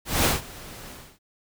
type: noise with ADSR envelope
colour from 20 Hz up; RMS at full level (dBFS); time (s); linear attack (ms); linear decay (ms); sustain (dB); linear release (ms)
pink; -19; 0.05-1.19; 200; 160; -22; 280
effects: none